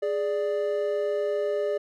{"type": "tone pair together", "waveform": "triangle", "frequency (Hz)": [415.3, 587.3], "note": ["G#4", "D5"], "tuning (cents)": [0, 0], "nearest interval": "tritone", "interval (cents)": 600, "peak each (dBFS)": -25, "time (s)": [0.02, 1.78], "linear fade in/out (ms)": 10, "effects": []}